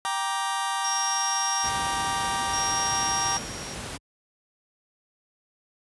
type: chord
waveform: sawtooth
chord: G minor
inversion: none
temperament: just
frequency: 784 / 940.8 / 1176 Hz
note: G5 / Bb5 / D6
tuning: 0 / +16 / +2 cents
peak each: -26 dBFS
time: 0.05-3.37 s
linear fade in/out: 0 ms
type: tone with tremolo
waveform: sine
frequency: 5620 Hz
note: F8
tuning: 10 cents sharp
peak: -27 dBFS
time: 0.84-3.75 s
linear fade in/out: 10 ms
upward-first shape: square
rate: 0.59 Hz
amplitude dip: 80%
type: noise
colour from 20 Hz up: pink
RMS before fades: -35 dBFS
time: 1.63-3.98 s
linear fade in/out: 20 ms
effects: high-pass 60 Hz 12 dB/octave + resampled to 24000 Hz